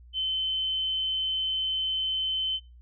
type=tone; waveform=sine; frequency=3066 Hz; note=G7; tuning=39 cents flat; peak=-26 dBFS; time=0.13-2.6 s; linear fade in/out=50 ms; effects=noise-tail reverb RT60 0.3 s tail -23 dB re dry + added 60 Hz sine -48 dBFS peak until 2.81 s